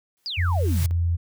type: noise with exponential growth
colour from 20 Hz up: white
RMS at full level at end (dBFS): -32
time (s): 0.17-0.86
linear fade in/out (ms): 0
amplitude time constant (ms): 150
type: exponential sweep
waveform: sine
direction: down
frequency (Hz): 5090 to 77.78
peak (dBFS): -27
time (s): 0.26-0.91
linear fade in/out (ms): 0
type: tone with pitch glide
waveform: sine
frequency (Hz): 87.31 to 85.22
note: F2 to F2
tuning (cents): 0 to -42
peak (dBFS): -19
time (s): 0.37-1.17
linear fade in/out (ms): 20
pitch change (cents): -42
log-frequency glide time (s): 0.6-0.79
effects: none